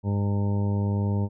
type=harmonic tone; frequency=101.1 Hz; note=G#2; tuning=46 cents flat; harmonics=1 / 2 / 3 / 4 / 5 / 6 / 8 / 9; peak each=-23 / -28 / -38 / -37 / -40 / -43 / -46 / -41 dBFS; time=0.03-1.29 s; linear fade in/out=50 ms; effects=none